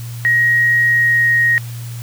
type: tone with pitch glide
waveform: sine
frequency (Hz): 1888 to 1876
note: A#6 to A#6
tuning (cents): +22 to +11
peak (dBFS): -10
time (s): 0.25-1.58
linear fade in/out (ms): 0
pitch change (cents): -11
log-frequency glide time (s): 0.81-1.28
effects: added 118 Hz sine -25 dBFS peak until 2.02 s + white hiss -38 dBFS RMS until 2.02 s